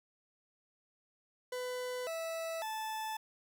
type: tone with pitch steps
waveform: 40% pulse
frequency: 500 / 655 / 874 Hz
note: B4 / E5 / A5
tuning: +21 / -11 / -12 cents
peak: -36 dBFS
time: 1.52-3.17 s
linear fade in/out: 5 ms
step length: 550 ms
effects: none